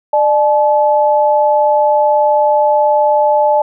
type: tone pair together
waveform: sine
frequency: 598.6 / 860 Hz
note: D5 / A5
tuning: +33 / -40 cents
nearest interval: tritone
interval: 627 cents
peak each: -11 dBFS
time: 0.13-3.62 s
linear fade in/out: 5 ms
effects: none